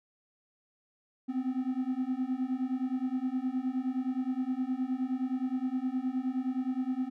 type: beating tone pair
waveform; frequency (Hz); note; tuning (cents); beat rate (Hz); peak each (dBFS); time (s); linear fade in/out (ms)
triangle; 252.2 / 261.8; B3 / C4; +36 / +1; 9.6; -31 / -30; 1.28-7.1; 20
effects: none